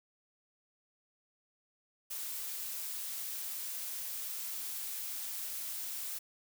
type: noise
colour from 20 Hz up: blue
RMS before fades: -40 dBFS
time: 2.1-6.19 s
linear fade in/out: 10 ms
effects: none